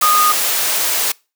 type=tone in noise; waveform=sine; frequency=1233 Hz; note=D#6; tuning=16 cents flat; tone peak=-11 dBFS; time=0.02-0.32 s; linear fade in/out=5 ms; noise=white; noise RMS=-17 dBFS; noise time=0.01-1.12 s; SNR=+3 dB; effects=noise-tail reverb RT60 0.3 s tail -25 dB re dry + high-pass 400 Hz 12 dB/octave